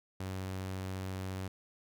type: tone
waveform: sawtooth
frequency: 94.4 Hz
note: F#2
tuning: 35 cents sharp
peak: -33 dBFS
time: 0.2-1.48 s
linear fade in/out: 5 ms
effects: none